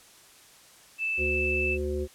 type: tone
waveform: sine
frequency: 2637 Hz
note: E7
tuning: in tune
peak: -26 dBFS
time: 0.98-1.78 s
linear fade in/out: 50 ms
type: harmonic tone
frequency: 73.8 Hz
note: D2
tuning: 9 cents sharp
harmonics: 1 / 3 / 5 / 7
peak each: -31 / -39 / -30 / -37 dBFS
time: 1.17-2.08 s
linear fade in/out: 50 ms
effects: white hiss -54 dBFS RMS until 2.14 s + low-pass 11000 Hz 12 dB/octave